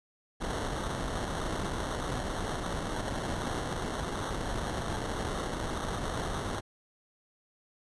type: noise with sample-and-hold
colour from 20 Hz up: pink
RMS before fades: -34 dBFS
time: 0.4-6.61 s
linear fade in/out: 20 ms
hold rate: 2450 Hz
effects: resampled to 24000 Hz